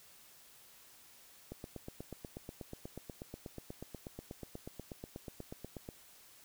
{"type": "click train", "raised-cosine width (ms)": 2, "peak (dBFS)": -30, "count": 37, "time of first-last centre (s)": [1.52, 5.889], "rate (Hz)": 8.24, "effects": ["white hiss -60 dBFS RMS until 6.44 s"]}